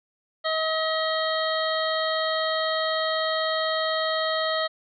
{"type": "harmonic tone with a mistuned harmonic", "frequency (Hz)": 636, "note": "D#5", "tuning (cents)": 38, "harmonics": [1, 2, 3, 5, 6, 7], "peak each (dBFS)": [-26, -29, -31, -33, -34, -34], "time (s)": [0.44, 4.68], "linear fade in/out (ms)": 20, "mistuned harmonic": 7, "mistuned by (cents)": -76, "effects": []}